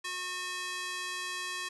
square tone with high-pass filter, 363.9 Hz, F#4, 29 cents flat, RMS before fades -37 dBFS, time 0.04-1.69 s, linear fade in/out 10 ms, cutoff 1600 Hz, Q 0.91, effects resampled to 24000 Hz + 10-bit

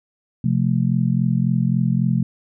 sine chord, F major, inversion second, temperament just, 130.96 / 174.61 / 218.3 Hz, C3 / F3 / A3, +2 / 0 / -13 cents, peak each -19 / -20 / -22 dBFS, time 0.44-2.23 s, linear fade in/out 5 ms, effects none

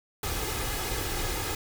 pink noise with comb filter, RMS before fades -31 dBFS, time 0.23-1.55 s, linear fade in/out 2 ms, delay 2.4 ms, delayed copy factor +0.6, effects none

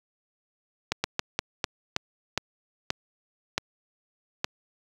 slowing click train, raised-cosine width 0.2 ms, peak -7 dBFS, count 10, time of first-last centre 0.92-4.444 s, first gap 120 ms, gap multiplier 1.28, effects high-pass 60 Hz 12 dB/octave + 8-bit

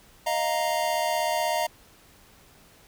square chord, Eb suspended second, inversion none, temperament equal, 622.3 / 698.5 / 932.3 Hz, Eb5 / F5 / Bb5, 0 / 0 / 0 cents, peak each -29 dBFS, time 0.26-1.67 s, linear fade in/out 10 ms, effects pink hiss -55 dBFS RMS until 2.87 s

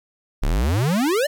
square exponential sweep, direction up, 30.43 to 620 Hz, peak -18 dBFS, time 0.42-1.27 s, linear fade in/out 10 ms, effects 10-bit

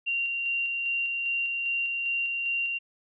sine tone with tremolo, 2765 Hz, F7, 18 cents flat, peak -25 dBFS, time 0.06-2.79 s, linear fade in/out 20 ms, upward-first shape square, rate 2.5 Hz, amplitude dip 25%, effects none

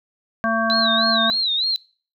harmonic tone, 225.1 Hz, A3, 40 cents sharp, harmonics 1 / 3 / 5 / 7, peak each -23 / -23 / -23 / -23 dBFS, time 0.44-1.3 s, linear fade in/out 0 ms
sine tone with vibrato, 3951 Hz, B7, in tune, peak -18 dBFS, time 0.7-1.76 s, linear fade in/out 0 ms, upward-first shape sine, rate 3.3 Hz, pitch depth 140 cents each way
effects noise-tail reverb RT60 0.4 s tail -22 dB re dry

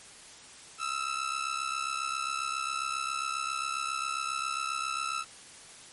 sawtooth ring-modulated tone, 1318.5 Hz, E6, in tune, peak -24 dBFS, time 0.78-5.25 s, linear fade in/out 50 ms, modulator 33.7 Hz, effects white hiss -50 dBFS RMS until 5.92 s + MP3 48 kbps

